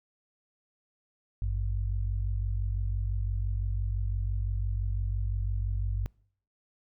sine tone pair together, 51.7 / 97.6 Hz, G#1 / G2, -7 / -7 cents, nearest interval major seventh, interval 1100 cents, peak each -28 / -32 dBFS, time 1.42-6.06 s, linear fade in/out 0 ms, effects noise-tail reverb RT60 0.6 s tail -26 dB re dry

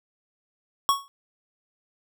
square tone with exponential decay, 1108.7 Hz, C#6, in tune, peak -15 dBFS, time 0.89-1.08 s, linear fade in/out 0 ms, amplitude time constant 40 ms, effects none

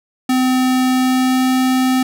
square tone with pitch glide, 256.3 to 257.8 Hz, C4 to C4, -36 to -26 cents, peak -13 dBFS, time 0.29-2.03 s, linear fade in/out 5 ms, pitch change +10 cents, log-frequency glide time 0.91-1.5 s, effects none

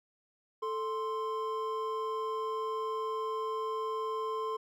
triangle tone pair together, 440 / 1046.5 Hz, A4 / C6, 0 / 0 cents, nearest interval octave + minor third, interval 1500 cents, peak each -33 / -33 dBFS, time 0.62-4.57 s, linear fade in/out 10 ms, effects none

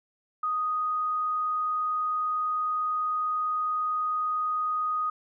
sine tone, 1244.5 Hz, D#6, in tune, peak -25 dBFS, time 0.43-5.1 s, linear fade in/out 5 ms, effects none

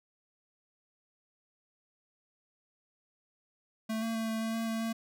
square tone with pitch steps, 220.9 / 226.6 / 223.9 / 222.5 / 224.2 / 226.7 / 224.6 / 226.3 Hz, A3 / A#3 / A3 / A3 / A3 / A#3 / A3 / A3, +7 / -49 / +30 / +20 / +33 / -48 / +36 / +49 cents, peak -32 dBFS, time 3.89-4.93 s, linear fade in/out 10 ms, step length 130 ms, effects none

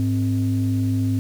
sine tone pair together, 104.15 / 261.6 Hz, G#2 / C4, +5 / 0 cents, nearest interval octave + major third, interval 1595 cents, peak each -19 / -21 dBFS, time 0-1.19 s, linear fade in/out 0 ms, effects tanh soft clip ceiling -12 dBFS + 7-bit

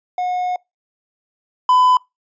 triangle tone pair in turn, 725 / 1005.1 Hz, F#5 / B5, -35 / +30 cents, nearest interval tritone, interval 565 cents, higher second, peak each -16 / -8 dBFS, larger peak second, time 0.18-0.56 / 1.69-1.97 s, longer first, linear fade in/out 2 ms, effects noise-tail reverb RT60 0.2 s tail -25 dB re dry + resampled to 16000 Hz

